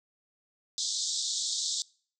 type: band-pass noise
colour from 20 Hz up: pink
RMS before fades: -32 dBFS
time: 0.78-1.82 s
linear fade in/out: 0 ms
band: 3500 to 8000 Hz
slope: 96 dB/octave
effects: noise-tail reverb RT60 0.5 s tail -25 dB re dry